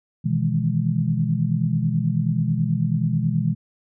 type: chord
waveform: sine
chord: E major seventh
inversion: second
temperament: equal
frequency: 123.47 / 155.56 / 164.81 / 207.7 Hz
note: B2 / D#3 / E3 / G#3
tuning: 0 / 0 / 0 / 0 cents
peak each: -24 / -24 / -23 / -26 dBFS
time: 0.24-3.55 s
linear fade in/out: 20 ms
effects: none